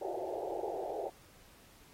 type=band-pass noise; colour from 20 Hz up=pink; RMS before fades=-38 dBFS; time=0.01-1.1 s; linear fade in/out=10 ms; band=340 to 840 Hz; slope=96 dB/octave; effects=pink hiss -61 dBFS RMS until 1.93 s + AAC 48 kbps